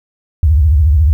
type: tone with vibrato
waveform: sine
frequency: 75.1 Hz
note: D2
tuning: 39 cents sharp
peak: -6 dBFS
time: 0.43-1.13 s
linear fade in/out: 0 ms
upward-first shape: triangle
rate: 14 Hz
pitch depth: 280 cents each way
effects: 8-bit